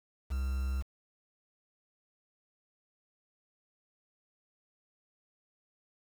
triangle tone with quantisation, 65.7 Hz, C2, 8 cents sharp, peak -28 dBFS, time 0.3-0.83 s, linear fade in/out 20 ms, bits 8, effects none

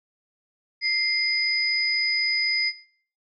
sine tone pair together, 2093 / 4978 Hz, C7 / D#8, 0 / 0 cents, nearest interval octave + minor third, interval 1500 cents, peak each -23 dBFS, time 0.81-2.73 s, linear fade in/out 50 ms, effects noise-tail reverb RT60 0.5 s tail -17 dB re dry

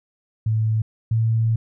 sine tone pair in turn, 110 / 112.77 Hz, A2 / A2, 0 / +43 cents, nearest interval unison, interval 43 cents, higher second, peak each -17 / -16 dBFS, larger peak second, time 0.46-0.82 / 1.11-1.56 s, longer second, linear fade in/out 5 ms, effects none

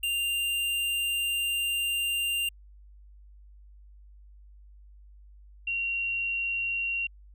square / sine tone pair in turn, 2790 / 2752 Hz, F7 / F7, -2 / -26 cents, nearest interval unison, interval 24 cents, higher first, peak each -27 dBFS, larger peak neither, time 0.03-2.49 / 5.67-7.07 s, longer first, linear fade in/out 5 ms, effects added 50 Hz sine -49 dBFS peak until 7.34 s

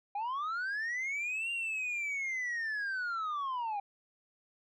sine linear two-way sweep, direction up then down, 790 to 2794 to 790 Hz, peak -30 dBFS, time 0.15-3.8 s, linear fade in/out 5 ms, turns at 1.51 s, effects tanh soft clip ceiling -32 dBFS

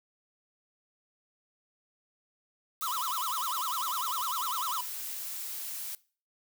blue noise, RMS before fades -38 dBFS, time 2.81-5.95 s, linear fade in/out 0 ms
square tone with vibrato, 1148 Hz, D6, 40 cents flat, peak -32 dBFS, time 2.82-4.81 s, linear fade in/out 5 ms, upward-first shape sine, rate 10 Hz, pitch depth 290 cents each way
effects noise-tail reverb RT60 0.4 s tail -21 dB re dry

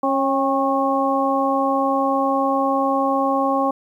harmonic tone with a mistuned harmonic, 273 Hz, C#4, 26 cents flat, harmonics 1 / 2 / 3 / 4, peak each -22 / -22 / -22 / -22 dBFS, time 0.03-3.71 s, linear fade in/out 5 ms, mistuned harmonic 3, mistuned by -36 cents, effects 9-bit

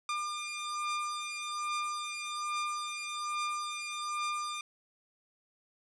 sawtooth beating tone pair, 1201 / 1202.2 Hz, D6 / D6, +38 / +40 cents, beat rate 1.2 Hz, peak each -35 / -32 dBFS, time 0.09-4.61 s, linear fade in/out 2 ms, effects resampled to 22050 Hz + 11-bit

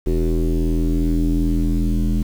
square tone with low-pass filter sweep, 41.26 Hz, E1, 2 cents sharp, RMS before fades -18 dBFS, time 0.06-2.23 s, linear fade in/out 10 ms, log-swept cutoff 370 to 240 Hz, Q 5.3, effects 7-bit

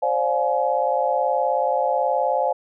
sine chord, D half-diminished seventh, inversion third, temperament just, 528.6 / 587.3 / 704.8 / 845.8 Hz, C5 / D5 / F5 / Ab5, +18 / 0 / +16 / +31 cents, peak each -23 / -25 / -24 / -23 dBFS, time 0.02-2.53 s, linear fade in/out 10 ms, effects none

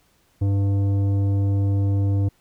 sine tone with tanh clipping, 99.2 Hz, G2, 21 cents sharp, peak -19 dBFS, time 0.41-2.29 s, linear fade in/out 10 ms, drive 11 dB, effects pink hiss -62 dBFS RMS until 2.4 s

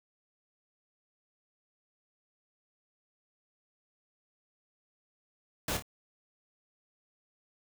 pink noise with echo, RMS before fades -33 dBFS, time 5.68-5.77 s, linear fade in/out 2 ms, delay 27 ms, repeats 2, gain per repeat -7 dB, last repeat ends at 5.824 s, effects none

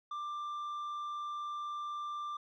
sine tone with tanh clipping, 1184 Hz, D6, 14 cents sharp, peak -38 dBFS, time 0.11-2.37 s, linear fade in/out 5 ms, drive 5 dB, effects none

